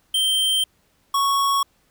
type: tone pair in turn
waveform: square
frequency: 3136 / 1108.7 Hz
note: G7 / C#6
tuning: 0 / 0 cents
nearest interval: octave + tritone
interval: 1800 cents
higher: first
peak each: -18 dBFS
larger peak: neither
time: 0.14-0.64 / 1.14-1.63 s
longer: first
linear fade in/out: 5 ms
effects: pink hiss -63 dBFS RMS until 1.9 s